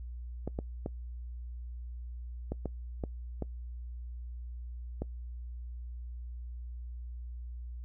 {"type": "clicks", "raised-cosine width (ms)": 2, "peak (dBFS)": -21, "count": 8, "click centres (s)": [0.476, 0.589, 0.861, 2.52, 2.657, 3.038, 3.423, 5.02], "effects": ["noise-tail reverb RT60 0.1 s tail -23 dB re dry", "added 60 Hz sine -39 dBFS peak until 7.84 s"]}